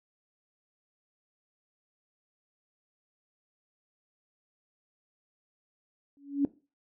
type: tone with exponential growth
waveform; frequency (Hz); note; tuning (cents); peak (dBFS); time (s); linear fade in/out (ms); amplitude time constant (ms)
sine; 281.9; C#4; +29; -19; 6.17-6.45; 1; 59
effects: noise-tail reverb RT60 0.3 s tail -17 dB re dry